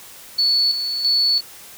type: tone with tremolo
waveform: sine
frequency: 4435 Hz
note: C#8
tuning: in tune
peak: -14 dBFS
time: 0.38-1.41 s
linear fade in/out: 10 ms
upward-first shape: square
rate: 1.5 Hz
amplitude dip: 55%
effects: white hiss -41 dBFS RMS until 1.77 s